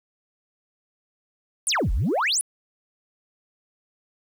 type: exponential two-way sweep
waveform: sine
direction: down then up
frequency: 11020 to 37.3 to 11020 Hz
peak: -18 dBFS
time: 1.67-2.41 s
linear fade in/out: 0 ms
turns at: 1.92 s
effects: tanh soft clip ceiling -18 dBFS + 9-bit